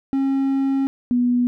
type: tone pair in turn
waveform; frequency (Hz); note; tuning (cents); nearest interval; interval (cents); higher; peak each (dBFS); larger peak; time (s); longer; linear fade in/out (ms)
triangle / sine; 271.2 / 244.7; C#4 / B3; -38 / -16; major second; 178; first; -15; neither; 0.13-0.87 / 1.11-1.47; first; 0
effects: none